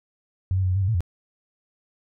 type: tone with pitch steps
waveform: sine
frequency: 93.2 / 94.9 / 92.4 / 91.6 / 98.6 / 93.6 / 112.8 / 87.3 Hz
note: F#2 / F#2 / F#2 / F#2 / G2 / F#2 / A2 / F2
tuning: +13 / +44 / -2 / -17 / +11 / +20 / +44 / 0 cents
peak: -19 dBFS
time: 0.51-1.006 s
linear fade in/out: 0 ms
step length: 62 ms
effects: none